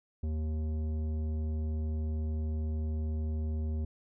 triangle tone with tanh clipping, 77.78 Hz, D#2, in tune, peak -32 dBFS, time 0.23-3.85 s, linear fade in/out 5 ms, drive 16 dB, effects none

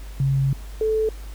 sine tone pair in turn, 136 / 437.2 Hz, C#3 / A4, -33 / -11 cents, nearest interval octave + minor sixth, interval 2022 cents, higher second, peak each -17 / -18 dBFS, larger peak first, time 0.2-0.53 / 0.81-1.09 s, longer first, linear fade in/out 2 ms, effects added 50 Hz sine -33 dBFS peak until 1.34 s + pink hiss -47 dBFS RMS until 1.34 s

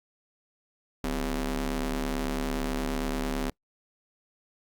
sawtooth ring-modulated tone, 146.83 Hz, D3, in tune, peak -21 dBFS, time 1.04-3.5 s, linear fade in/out 2 ms, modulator 108 Hz, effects noise-tail reverb RT60 0.1 s tail -24 dB re dry + Opus 48 kbps

